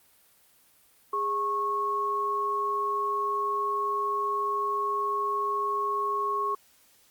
sine tone pair together, 410.9 / 1097 Hz, G#4 / C#6, -18 / -18 cents, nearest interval octave + perfect fourth, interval 1700 cents, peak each -33 / -26 dBFS, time 1.13-6.55 s, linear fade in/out 5 ms, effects white hiss -61 dBFS RMS until 7.1 s + Opus 32 kbps

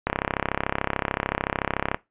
click train, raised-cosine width 0.5 ms, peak -7 dBFS, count 64, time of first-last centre 0.07-1.945 s, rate 33.6 Hz, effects noise-tail reverb RT60 0.2 s tail -19 dB re dry + resampled to 8000 Hz

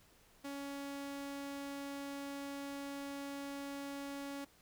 sawtooth tone, 280 Hz, C#4, 18 cents sharp, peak -38 dBFS, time 0.44-4.45 s, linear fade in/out 10 ms, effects pink hiss -66 dBFS RMS until 4.61 s

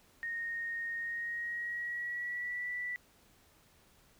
sine tone with pitch glide, 1855 to 1965.3 Hz, A#6 to B6, -9 to -9 cents, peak -35 dBFS, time 0.23-2.96 s, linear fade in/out 0 ms, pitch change +100 cents, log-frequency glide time 0.99-2.7 s, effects pink hiss -65 dBFS RMS until 4.19 s

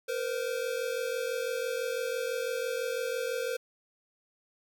square tone pair together, 468 / 514 Hz, A#4 / C5, +7 / -31 cents, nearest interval major second, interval 162 cents, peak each -34 / -34 dBFS, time 0.08-3.57 s, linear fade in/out 10 ms, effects none

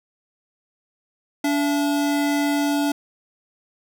square tone pair together, 288.2 / 672.1 Hz, D4 / E5, -33 / +33 cents, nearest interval octave + minor third, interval 1466 cents, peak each -20 / -29 dBFS, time 1.44-2.92 s, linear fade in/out 5 ms, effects none

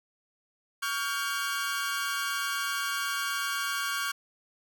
sawtooth tone cluster, 1128 / 1407 / 1584 Hz, C#6 / F6 / G6, +30 / +12 / +18 cents, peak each -30 dBFS, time 0.82-4.12 s, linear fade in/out 10 ms, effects none

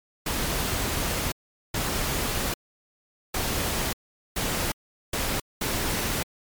pink noise bursts at uneven times, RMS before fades -27 dBFS, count 6, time 0.26-1.32 / 1.74-2.54 / 3.34-3.93 / 4.36-4.72 / 5.13-5.4 / 5.61-6.23 s, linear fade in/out 5 ms, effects MP3 96 kbps

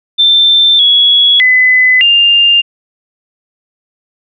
sine tone with pitch steps, 3560 / 3358 / 2014 / 2802 Hz, A7 / G#7 / B6 / F7, +20 / +18 / +33 / +5 cents, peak -4 dBFS, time 0.18-2.62 s, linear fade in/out 20 ms, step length 610 ms, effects none

